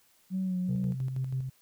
sine tone with vibrato, 185 Hz, F#3, in tune, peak -27 dBFS, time 0.3-0.96 s, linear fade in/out 50 ms, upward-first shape sine, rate 2.5 Hz, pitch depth 35 cents each way
sine tone with tremolo, 130.81 Hz, C3, in tune, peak -27 dBFS, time 0.68-1.5 s, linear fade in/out 20 ms, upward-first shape square, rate 6.2 Hz, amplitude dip 45%
effects tanh soft clip ceiling -23 dBFS + white hiss -65 dBFS RMS until 1.61 s

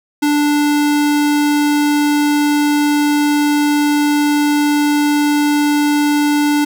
square tone, 293.7 Hz, D4, in tune, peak -12 dBFS, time 0.22-6.65 s, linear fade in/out 10 ms, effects none

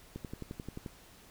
click train, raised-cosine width 3 ms, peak -27 dBFS, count 9, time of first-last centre 0.16-0.862 s, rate 11.4 Hz, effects pink hiss -57 dBFS RMS until 1.3 s

